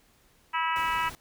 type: harmonic tone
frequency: 325.4 Hz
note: E4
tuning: 22 cents flat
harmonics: 3 / 4 / 5 / 6 / 7 / 8 / 9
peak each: -28 / -31 / -36 / -35 / -39 / -36 / -39 dBFS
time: 0.53-1.1 s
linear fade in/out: 20 ms
type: noise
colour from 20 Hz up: pink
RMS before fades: -43 dBFS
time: 0.76-1.15 s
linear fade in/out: 0 ms
effects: pink hiss -63 dBFS RMS until 1.2 s